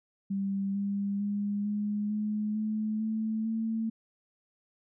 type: tone with pitch steps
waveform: sine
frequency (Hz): 196.5 / 200.2 / 203.9 / 207.7 / 211.6 / 215.5 / 219.5 / 223.6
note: G3 / G3 / G#3 / G#3 / G#3 / A3 / A3 / A3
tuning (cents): +4 / +37 / -32 / 0 / +33 / -36 / -4 / +28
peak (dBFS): -28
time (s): 0.3-3.9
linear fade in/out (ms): 10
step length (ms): 450
effects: none